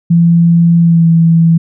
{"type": "tone with pitch glide", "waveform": "sine", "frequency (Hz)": [169.2, 165.43], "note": ["E3", "E3"], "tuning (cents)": [45, 6], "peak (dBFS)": -4, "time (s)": [0.1, 1.58], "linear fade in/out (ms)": 10, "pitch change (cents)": -39, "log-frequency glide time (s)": [0.8, 1.07], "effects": []}